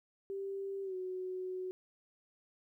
sine tone with pitch glide, 392 to 370 Hz, G4 to F#4, 0 to 0 cents, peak -37 dBFS, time 0.3-1.71 s, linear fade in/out 0 ms, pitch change -100 cents, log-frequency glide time 0.83-0.95 s, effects 13-bit

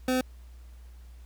25% pulse tone, 255.9 Hz, C4, 38 cents flat, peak -20 dBFS, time 0.08-0.21 s, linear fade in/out 2 ms, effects added 60 Hz sine -45 dBFS peak until 1.25 s + pink hiss -63 dBFS RMS until 1.25 s

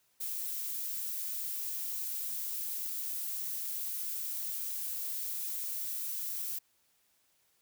violet noise, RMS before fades -37 dBFS, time 0.2-6.59 s, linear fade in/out 10 ms, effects white hiss -72 dBFS RMS until 7.61 s

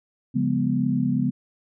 sine chord, C# dominant seventh, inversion none, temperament equal with one note detuned, 138.59 / 174.61 / 205 / 246.9 Hz, C#3 / E#3 / G#3 / B3, 0 / 0 / -22 / 0 cents, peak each -26 / -28 / -26 / -23 dBFS, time 0.34-1.31 s, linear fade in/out 20 ms, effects none

